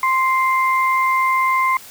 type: tone pair together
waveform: sine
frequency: 1046.5 / 2094 Hz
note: C6 / C7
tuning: 0 / +1 cents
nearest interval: octave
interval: 1201 cents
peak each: -15 / -20 dBFS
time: 0.03-1.77 s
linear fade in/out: 2 ms
effects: white hiss -40 dBFS RMS until 1.9 s